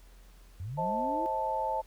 sine linear sweep, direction up, 82.41 to 341 Hz, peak -35 dBFS, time 0.6-1.26 s, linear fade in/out 0 ms
sine chord, A diminished, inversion first, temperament just, 528 / 633.6 / 880 Hz, C5 / Eb5 / A5, +16 / +31 / 0 cents, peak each -36 / -36 / -30 dBFS, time 0.77-1.82 s, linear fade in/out 20 ms
effects added 43 Hz sine -52 dBFS peak until 1.86 s + pink hiss -62 dBFS RMS until 1.86 s

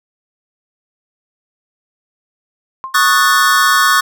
sine tone with exponential decay, 1057 Hz, C6, 17 cents sharp, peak -18 dBFS, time 2.84-3.02 s, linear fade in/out 0 ms, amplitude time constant 37 ms
square chord, D# half-diminished seventh, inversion third, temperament equal, 1108.7 / 1244.5 / 1480 / 1760 Hz, C#6 / D#6 / F#6 / A6, 0 / 0 / 0 / 0 cents, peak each -14 / -16 / -15 / -17 dBFS, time 2.94-4.01 s, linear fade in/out 10 ms
effects none

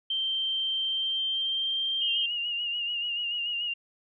sine tone with pitch glide, 3136 to 3167 Hz, G7 to G7, 0 to +17 cents, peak -26 dBFS, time 0.1-2.26 s, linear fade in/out 5 ms, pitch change +17 cents, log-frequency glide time 0.85-1.76 s
sine tone with vibrato, 2846 Hz, F7, 32 cents sharp, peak -28 dBFS, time 2.01-3.74 s, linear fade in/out 10 ms, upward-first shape sine, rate 6.9 Hz, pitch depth 44 cents each way
effects none

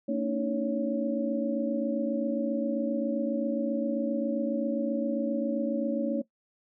sine tone cluster, 228.6 / 284.4 / 311.9 / 558 Hz, A#3 / C#4 / D#4 / C#5, -34 / +45 / +4 / +11 cents, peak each -30 / -31 / -34 / -31 dBFS, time 0.08-6.22 s, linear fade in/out 10 ms, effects noise-tail reverb RT60 0.1 s tail -17 dB re dry

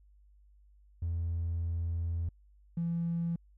triangle tone pair in turn, 84 / 168.97 Hz, E2 / E3, +33 / +43 cents, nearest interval octave, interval 1210 cents, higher second, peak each -27 / -26 dBFS, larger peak second, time 1.02-2.29 / 2.77-3.36 s, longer first, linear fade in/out 5 ms, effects tanh soft clip ceiling -27 dBFS + added 50 Hz sine -58 dBFS peak until 3.57 s

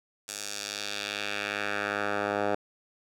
10% pulse tone with band-pass filter sweep, 102.5 Hz, G#2, 22 cents flat, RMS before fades -32 dBFS, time 0.28-2.55 s, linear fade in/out 5 ms, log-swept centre 7600 to 790 Hz, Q 1.3, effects none

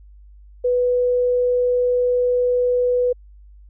sine tone, 493.9 Hz, B4, in tune, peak -15 dBFS, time 0.64-3.13 s, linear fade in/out 10 ms, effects added 50 Hz sine -42 dBFS peak until 3.69 s

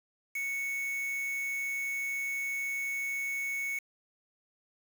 triangle tone with quantisation, 2217 Hz, C#7, in tune, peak -30 dBFS, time 0.35-3.79 s, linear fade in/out 5 ms, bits 7, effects none

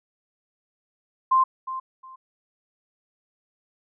sine tone with echo, 1046.5 Hz, C6, in tune, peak -15 dBFS, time 1.31-1.44 s, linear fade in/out 10 ms, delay 360 ms, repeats 2, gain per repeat -13 dB, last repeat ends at 2.16 s, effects none

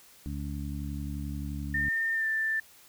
harmonic tone, 71.5 Hz, D2, 46 cents flat, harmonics 1 / 2 / 3 / 4, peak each -35 / -38 / -40 / -41 dBFS, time 0.26-1.89 s, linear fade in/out 0 ms
sine tone with pitch glide, 1812 to 1772.7 Hz, A#6 to A6, -50 to +12 cents, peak -26 dBFS, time 1.74-2.6 s, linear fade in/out 5 ms, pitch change -38 cents, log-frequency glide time 2.14-2.27 s
effects white hiss -56 dBFS RMS until 2.88 s

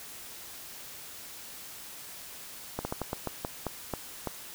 slowing click train, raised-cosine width 1 ms, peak -17 dBFS, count 10, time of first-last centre 2.79-4.273 s, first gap 60 ms, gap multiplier 1.24, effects white hiss -45 dBFS RMS until 4.54 s

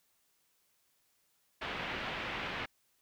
white low-pass noise, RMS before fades -39 dBFS, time 1.61-2.66 s, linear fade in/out 10 ms, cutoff 2900 Hz, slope 24 dB/octave, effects white hiss -74 dBFS RMS until 3.01 s

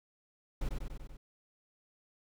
brown noise with echo, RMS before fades -33 dBFS, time 0.61-0.69 s, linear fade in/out 5 ms, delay 96 ms, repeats 5, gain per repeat -3 dB, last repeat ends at 1.17 s, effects none

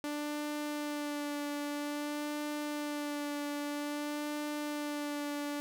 sawtooth tone with vibrato, 293.7 Hz, D4, in tune, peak -31 dBFS, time 0.04-5.6 s, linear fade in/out 0 ms, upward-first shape sine, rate 0.51 Hz, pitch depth 19 cents each way, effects none

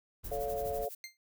brown noise, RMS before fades -45 dBFS, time 0.23-0.86 s, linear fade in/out 20 ms
violet noise with tremolo, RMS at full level -44 dBFS, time 0.24-0.95 s, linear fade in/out 5 ms, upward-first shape sine, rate 12 Hz, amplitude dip 75%
sine chord, A augmented, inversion none, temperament equal with one note detuned, 440 / 559.8 / 698.5 Hz, A4 / C#5 / E#5, 0 / +17 / 0 cents, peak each -37 dBFS, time 0.31-0.89 s, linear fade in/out 10 ms
20% pulse tone with exponential decay, 2100 Hz, C7, 6 cents sharp, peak -33 dBFS, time 1.04-1.17 s, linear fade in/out 1 ms, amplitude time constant 27 ms
effects none

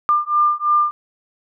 sine beating tone pair, 1196 / 1199 Hz, D6 / D6, +31 / +36 cents, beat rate 3 Hz, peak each -17 dBFS, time 0.09-0.91 s, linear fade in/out 0 ms, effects none

